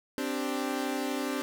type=chord; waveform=sawtooth; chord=C suspended second; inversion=none; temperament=equal; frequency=261.6 / 293.7 / 392 Hz; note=C4 / D4 / G4; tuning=0 / 0 / 0 cents; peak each=-29 / -30 / -33 dBFS; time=0.18-1.42 s; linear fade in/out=0 ms; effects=none